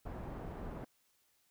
pink low-pass noise, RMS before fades -44 dBFS, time 0.05-0.85 s, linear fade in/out 10 ms, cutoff 920 Hz, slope 12 dB/octave, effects white hiss -74 dBFS RMS until 1.5 s

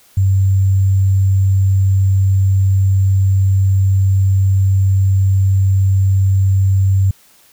sine tone with sample-and-hold, 96.3 Hz, G2, 30 cents flat, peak -9 dBFS, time 0.17-7.11 s, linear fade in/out 5 ms, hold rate 7350 Hz, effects white hiss -49 dBFS RMS until 7.52 s

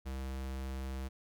square tone, 66.1 Hz, C2, 18 cents sharp, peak -38 dBFS, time 0.05-1.09 s, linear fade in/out 20 ms, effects none

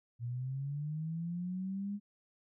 sine linear sweep, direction up, 116.5 to 206.3 Hz, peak -35 dBFS, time 0.19-2 s, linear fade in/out 50 ms, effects none

